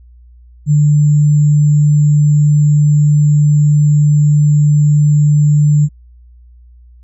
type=tone with sample-and-hold; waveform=sine; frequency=148.4 Hz; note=D3; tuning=18 cents sharp; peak=-6 dBFS; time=0.66-5.89 s; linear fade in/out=50 ms; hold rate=7350 Hz; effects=added 60 Hz sine -38 dBFS peak until 7.03 s + resampled to 22050 Hz